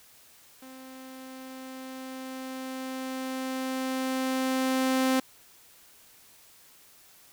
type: tone with level ramp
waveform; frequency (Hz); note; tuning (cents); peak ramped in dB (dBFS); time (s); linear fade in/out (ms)
sawtooth; 261.2; C4; -3; -41 to -18; 0.62-5.2; 5
effects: white hiss -56 dBFS RMS until 7.32 s